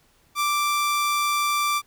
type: tone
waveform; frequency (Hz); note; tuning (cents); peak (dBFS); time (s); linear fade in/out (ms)
sawtooth; 1174.7; D6; 0; -17; 0.35-1.82; 50
effects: pink hiss -61 dBFS RMS until 1.86 s